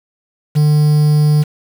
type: tone with quantisation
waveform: triangle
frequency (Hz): 150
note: D3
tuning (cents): +37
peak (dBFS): -6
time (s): 0.55-1.44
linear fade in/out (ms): 20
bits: 5
effects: none